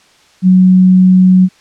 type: tone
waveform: sine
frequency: 185 Hz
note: F#3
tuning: in tune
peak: -3 dBFS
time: 0.42-1.49 s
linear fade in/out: 50 ms
effects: white hiss -47 dBFS RMS until 1.6 s + low-pass 6000 Hz 12 dB/octave